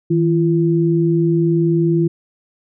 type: tone pair together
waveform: sine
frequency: 160.79 / 340.2 Hz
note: E3 / F4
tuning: -43 / -45 cents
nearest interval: octave + minor second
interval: 1298 cents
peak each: -15 dBFS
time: 0.1-2.08 s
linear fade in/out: 10 ms
effects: none